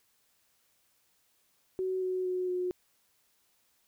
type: tone with pitch steps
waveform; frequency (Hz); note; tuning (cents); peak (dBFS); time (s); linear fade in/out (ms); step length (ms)
sine; 374.1 / 370 / 366 / 362; F#4 / F#4 / F#4 / F#4; +19 / 0 / -19 / -38; -29; 1.79-2.71; 0; 230
effects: white hiss -71 dBFS RMS until 3.87 s